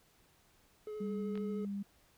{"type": "tone with vibrato", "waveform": "triangle", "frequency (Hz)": 425.2, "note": "G#4", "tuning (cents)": 41, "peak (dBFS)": -38, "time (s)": [0.87, 1.65], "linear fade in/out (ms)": 2, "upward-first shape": "sine", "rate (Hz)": 13, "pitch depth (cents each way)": 14}
{"type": "tone with pitch glide", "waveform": "sine", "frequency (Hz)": [198.8, 200.2], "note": ["G3", "G3"], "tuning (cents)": [25, 37], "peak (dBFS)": -36, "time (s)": [1, 1.83], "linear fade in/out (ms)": 10, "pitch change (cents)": 12, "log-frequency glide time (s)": [1.19, 1.43]}
{"type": "clicks", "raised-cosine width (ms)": 0.3, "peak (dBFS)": -35, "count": 2, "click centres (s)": [1.355, 1.376]}
{"effects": ["pink hiss -68 dBFS RMS until 2.17 s"]}